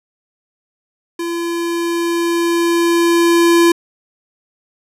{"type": "tone with level ramp", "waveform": "square", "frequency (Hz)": 340, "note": "F4", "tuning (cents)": -46, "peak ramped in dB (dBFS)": [-20, -8], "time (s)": [1.19, 3.72], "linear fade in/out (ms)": 5, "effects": ["resampled to 32000 Hz", "8-bit"]}